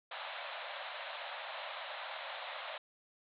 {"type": "band-pass noise", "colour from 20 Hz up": "pink", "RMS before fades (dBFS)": -44, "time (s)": [0.11, 2.78], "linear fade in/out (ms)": 5, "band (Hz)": [540, 4000], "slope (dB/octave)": 96, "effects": []}